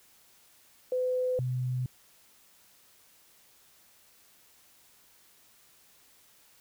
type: tone pair in turn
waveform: sine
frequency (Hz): 506 / 126.5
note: B4 / B2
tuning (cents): +42 / +42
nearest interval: 2 octaves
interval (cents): 2400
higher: first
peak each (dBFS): -26 / -28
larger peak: first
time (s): 0.92-1.39 / 1.39-1.86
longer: neither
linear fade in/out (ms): 2
effects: white hiss -61 dBFS RMS until 6.6 s